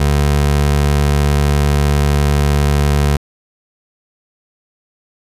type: tone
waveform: 25% pulse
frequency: 72.3 Hz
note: D2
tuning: 27 cents flat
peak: -7 dBFS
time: 0-3.17 s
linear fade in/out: 5 ms
effects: resampled to 32000 Hz